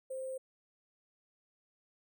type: tone with sample-and-hold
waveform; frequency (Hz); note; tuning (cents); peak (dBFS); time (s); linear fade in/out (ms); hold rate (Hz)
sine; 523.3; C5; 0; -37; 0.1-0.38; 10; 8820
effects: none